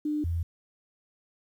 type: tone pair in turn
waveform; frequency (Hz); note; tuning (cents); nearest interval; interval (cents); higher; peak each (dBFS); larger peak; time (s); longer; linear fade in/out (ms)
sine; 300 / 84.18; D4 / E2; +37 / +37; octave + minor seventh; 2200; first; -26; neither; 0.05-0.24 / 0.24-0.43; neither; 5
effects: 10-bit